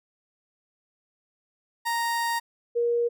30% pulse / sine tone pair in turn, 932.3 / 473.5 Hz, A#5 / A#4, 0 / +27 cents, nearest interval octave, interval 1173 cents, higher first, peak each -22 / -21 dBFS, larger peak second, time 1.85-2.4 / 2.75-3.09 s, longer first, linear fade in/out 20 ms, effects none

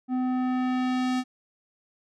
square tone with low-pass filter sweep, 254.1 Hz, B3, 49 cents sharp, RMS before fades -26 dBFS, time 0.08-1.24 s, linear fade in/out 50 ms, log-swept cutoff 700 to 7200 Hz, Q 0.72, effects none

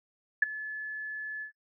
sine tone with ADSR envelope, 1723 Hz, A6, 37 cents flat, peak -16 dBFS, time 0.42-1.52 s, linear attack 6 ms, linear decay 17 ms, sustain -18 dB, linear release 100 ms, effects noise-tail reverb RT60 0.1 s tail -23 dB re dry

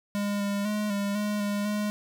square tone with pitch steps, 203.6 / 201.7 / 210.2 / 201.4 / 208.3 / 204.3 / 208.8 Hz, G#3 / G3 / G#3 / G3 / G#3 / G#3 / G#3, -34 / +50 / +21 / +47 / +5 / -28 / +10 cents, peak -27 dBFS, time 0.15-1.9 s, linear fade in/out 0 ms, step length 250 ms, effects none

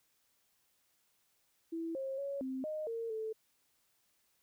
sine tone with pitch steps, 329.7 / 536 / 558 / 262 / 617 / 458.1 / 439.4 Hz, E4 / C5 / C#5 / C4 / D#5 / A#4 / A4, 0 / +42 / +11 / +2 / -15 / -30 / -2 cents, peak -36 dBFS, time 1.72-3.33 s, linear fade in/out 10 ms, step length 230 ms, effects white hiss -75 dBFS RMS until 4.42 s

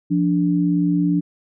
sine tone pair together, 173.76 / 291.5 Hz, F3 / D4, -8 / -13 cents, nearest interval major sixth, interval 895 cents, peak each -18 dBFS, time 0.1-1.21 s, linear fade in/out 20 ms, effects none

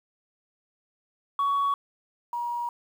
sine tone pair in turn, 1122 / 954.2 Hz, C#6 / A#5, +21 / +40 cents, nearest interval minor third, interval 281 cents, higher first, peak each -20 / -27 dBFS, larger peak first, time 1.39-1.74 / 2.33-2.69 s, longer second, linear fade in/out 2 ms, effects tanh soft clip ceiling -20 dBFS + 9-bit

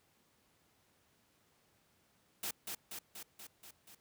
white noise with echo, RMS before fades -39 dBFS, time 2.43-2.51 s, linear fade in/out 5 ms, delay 240 ms, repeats 6, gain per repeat -3 dB, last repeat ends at 3.95 s, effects pink hiss -72 dBFS RMS until 4 s + high-pass 80 Hz 12 dB/octave

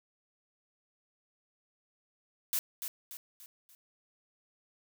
blue noise with echo, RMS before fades -31 dBFS, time 2.53-2.59 s, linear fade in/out 0 ms, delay 290 ms, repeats 4, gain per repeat -7 dB, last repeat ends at 3.75 s, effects none

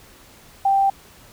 sine tone, 785 Hz, G5, 2 cents sharp, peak -14 dBFS, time 0.65-0.9 s, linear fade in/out 5 ms, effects pink hiss -48 dBFS RMS until 1.32 s

